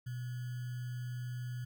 sine tone with sample-and-hold, 123.47 Hz, B2, in tune, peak -37 dBFS, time 0.06-1.65 s, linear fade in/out 10 ms, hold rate 1575 Hz, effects none

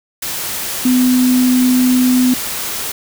sine tone in noise, 252.2 Hz, B3, 36 cents sharp, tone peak -9 dBFS, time 0.85-2.34 s, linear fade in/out 5 ms, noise white, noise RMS -22 dBFS, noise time 0.22-2.92 s, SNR +10 dB, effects none

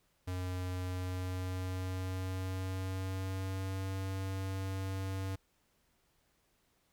square tone with pitch glide, 91.4 to 95.72 Hz, F#2 to G2, -21 to -41 cents, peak -36 dBFS, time 0.27-5.36 s, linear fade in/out 10 ms, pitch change +80 cents, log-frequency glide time 0.84-3.89 s, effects pink hiss -74 dBFS RMS until 6.92 s

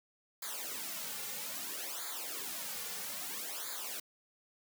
white noise with flanger, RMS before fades -41 dBFS, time 0.42-4 s, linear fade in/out 5 ms, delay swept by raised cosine 0.35 to 3.15 ms, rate 0.61 Hz, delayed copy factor -1, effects high-pass 200 Hz 12 dB/octave

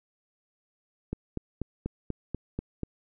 click train, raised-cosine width 3 ms, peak -18 dBFS, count 8, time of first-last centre 1.13-2.833 s, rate 4.11 Hz, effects none

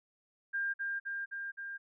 sine tone with echo, 1600 Hz, G6, 35 cents sharp, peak -31 dBFS, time 0.53-0.74 s, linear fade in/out 20 ms, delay 260 ms, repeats 4, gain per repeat -2 dB, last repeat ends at 1.78 s, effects none

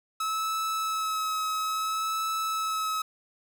45% pulse tone with vibrato, 1293 Hz, E6, 34 cents flat, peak -27 dBFS, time 0.2-3.02 s, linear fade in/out 5 ms, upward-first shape sine, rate 0.59 Hz, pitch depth 18 cents each way, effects 9-bit

